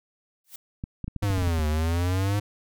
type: noise with exponential growth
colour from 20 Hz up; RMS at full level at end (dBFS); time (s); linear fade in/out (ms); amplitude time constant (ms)
blue; -36; 0.44-0.56; 5; 25
type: clicks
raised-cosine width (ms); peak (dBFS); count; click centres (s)
5; -19; 10; 0.839 / 1.043 / 1.08 / 1.163 / 1.235 / 1.304 / 1.38 / 1.425 / 1.475 / 1.591
type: exponential two-way sweep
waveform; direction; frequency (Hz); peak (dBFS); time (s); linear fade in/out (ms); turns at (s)
square; down then up; 104.4 to 75 to 104.4; -23; 1.22-2.4; 10; 1.67
effects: none